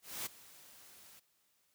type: noise with ADSR envelope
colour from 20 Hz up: white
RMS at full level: -39 dBFS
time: 0.02-1.2 s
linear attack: 240 ms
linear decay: 14 ms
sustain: -19 dB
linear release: 13 ms
effects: white hiss -75 dBFS RMS until 1.74 s + high-pass 60 Hz 12 dB/octave